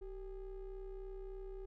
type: ring-modulated tone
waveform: triangle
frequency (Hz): 207.7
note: G#3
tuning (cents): 0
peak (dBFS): -39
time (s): 0.01-1.66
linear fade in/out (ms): 10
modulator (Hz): 176
effects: none